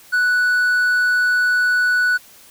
triangle tone, 1480 Hz, F#6, in tune, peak -12 dBFS, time 0.12-2.18 s, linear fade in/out 20 ms, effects white hiss -46 dBFS RMS until 2.5 s

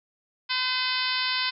harmonic tone, 510 Hz, C5, 44 cents flat, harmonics 2 / 3 / 4 / 5 / 6 / 7 / 8 / 9 / 10, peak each -33 / -33 / -33 / -33 / -33 / -33 / -33 / -33 / -33 dBFS, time 0.49-1.51 s, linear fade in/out 20 ms, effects none

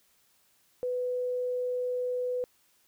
sine tone, 497.8 Hz, B4, 14 cents sharp, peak -28 dBFS, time 0.83-2.44 s, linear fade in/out 0 ms, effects white hiss -67 dBFS RMS until 2.87 s

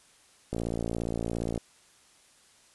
click train, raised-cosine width 2 ms, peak -18 dBFS, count 61, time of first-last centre 0.53-1.577 s, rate 57.3 Hz, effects white hiss -60 dBFS RMS until 2.74 s + resampled to 24000 Hz

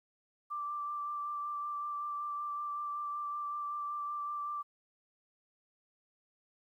sine tone with vibrato, 1174.7 Hz, D6, in tune, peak -35 dBFS, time 0.5-4.63 s, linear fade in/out 20 ms, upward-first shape sine, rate 5.3 Hz, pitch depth 14 cents each way, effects 12-bit

